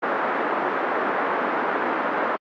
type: band-pass noise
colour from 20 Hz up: white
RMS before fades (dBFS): -24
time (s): 0.02-2.37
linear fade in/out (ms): 20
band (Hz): 250 to 1500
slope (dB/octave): 24
effects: AAC 64 kbps